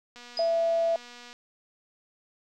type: click train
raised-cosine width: 0.2 ms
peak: -30 dBFS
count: 284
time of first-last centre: 0.16-1.329 s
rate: 242 Hz
type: tone with exponential decay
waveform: sine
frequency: 4978 Hz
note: D#8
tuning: in tune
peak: -28 dBFS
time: 0.37-0.6 s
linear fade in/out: 2 ms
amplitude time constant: 48 ms
type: tone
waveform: sine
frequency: 667 Hz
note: E5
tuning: 20 cents sharp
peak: -22 dBFS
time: 0.39-0.96 s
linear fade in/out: 2 ms
effects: none